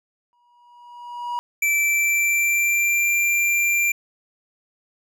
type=tone with exponential growth; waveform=triangle; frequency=963 Hz; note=B5; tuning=44 cents flat; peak=-20 dBFS; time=0.33-1.39 s; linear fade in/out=0 ms; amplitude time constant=230 ms
type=tone with pitch glide; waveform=square; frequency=2327 to 2372 Hz; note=D7 to D7; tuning=-17 to +17 cents; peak=-18 dBFS; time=1.62-3.92 s; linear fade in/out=5 ms; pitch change=+34 cents; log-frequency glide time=1.74-3.09 s
effects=none